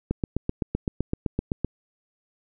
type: click train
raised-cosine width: 3 ms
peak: -11 dBFS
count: 13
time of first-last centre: 0.11-1.646 s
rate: 7.81 Hz
effects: none